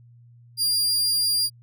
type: tone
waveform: sawtooth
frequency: 4802 Hz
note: D8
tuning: 38 cents sharp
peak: -17 dBFS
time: 0.57-1.5 s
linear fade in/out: 50 ms
effects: added 119 Hz sine -48 dBFS peak until 1.62 s